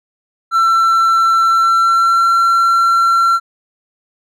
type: tone with pitch glide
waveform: triangle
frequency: 1344 to 1359.6 Hz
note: E6 to F6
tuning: +33 to -47 cents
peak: -7 dBFS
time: 0.51-3.4 s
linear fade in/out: 50 ms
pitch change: +20 cents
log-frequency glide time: 1.46-2.3 s
effects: none